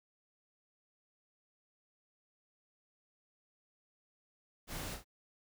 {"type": "noise with echo", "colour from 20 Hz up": "pink", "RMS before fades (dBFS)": -43, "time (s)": [4.67, 4.98], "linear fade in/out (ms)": 50, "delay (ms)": 33, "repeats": 2, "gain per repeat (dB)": -6, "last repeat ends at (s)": 5.046, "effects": []}